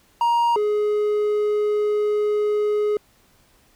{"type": "tone pair in turn", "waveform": "triangle", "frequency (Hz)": [941, 419.2], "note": ["A#5", "G#4"], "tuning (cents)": [16, 16], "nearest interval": "octave + major second", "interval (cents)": 1400, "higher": "first", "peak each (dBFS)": [-14, -16], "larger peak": "first", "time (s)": [[0.21, 0.56], [0.56, 2.97]], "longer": "second", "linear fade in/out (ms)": 2, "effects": ["pink hiss -58 dBFS RMS until 3.75 s"]}